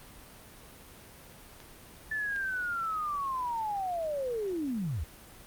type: clicks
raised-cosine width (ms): 0.2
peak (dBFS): -30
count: 2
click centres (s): 1.603 / 2.362
type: linear sweep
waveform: sine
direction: down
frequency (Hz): 1760 to 61.74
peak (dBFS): -30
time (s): 2.11-5.04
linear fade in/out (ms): 5
effects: pink hiss -51 dBFS RMS until 5.46 s + Opus 32 kbps